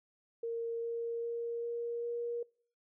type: tone with pitch steps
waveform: sine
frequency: 462.5 / 465.2 / 467.9 / 470.6 / 473.3 Hz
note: A#4 / A#4 / A#4 / A#4 / A#4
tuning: -14 / -4 / +6 / +16 / +26 cents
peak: -34 dBFS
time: 0.43-2.43 s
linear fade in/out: 5 ms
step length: 400 ms
effects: noise-tail reverb RT60 0.5 s tail -25 dB re dry